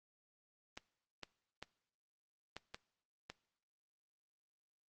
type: clicks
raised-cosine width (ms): 0.2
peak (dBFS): -27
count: 6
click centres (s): 0.775 / 1.233 / 1.626 / 2.566 / 2.745 / 3.3
effects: noise-tail reverb RT60 0.7 s tail -22 dB re dry + Opus 24 kbps